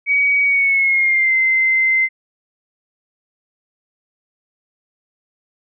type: tone with pitch glide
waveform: sine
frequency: 2261 to 2073 Hz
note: C#7 to C7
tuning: +34 to -17 cents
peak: -12 dBFS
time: 0.06-2.09 s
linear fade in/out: 50 ms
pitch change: -151 cents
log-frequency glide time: 0.44-1.34 s
effects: none